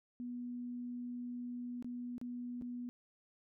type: tone with dropouts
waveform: sine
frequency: 244.1 Hz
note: B3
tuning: 20 cents flat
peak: -40 dBFS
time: 0.2-2.89 s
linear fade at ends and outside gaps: 0 ms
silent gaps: 1.825-1.845 / 2.181-2.214 / 2.613-2.621 s
effects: none